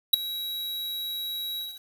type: tone with ADSR envelope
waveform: square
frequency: 3868 Hz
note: B7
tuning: 37 cents flat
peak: -11 dBFS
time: 0.13-1.81 s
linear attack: 9 ms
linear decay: 7 ms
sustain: -20 dB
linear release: 220 ms
effects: 8-bit